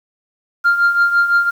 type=tone with tremolo; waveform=sine; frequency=1396.9 Hz; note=F6; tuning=in tune; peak=-6 dBFS; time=0.64-1.51 s; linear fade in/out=20 ms; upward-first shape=triangle; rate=5.9 Hz; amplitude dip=75%; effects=tanh soft clip ceiling -7 dBFS + 7-bit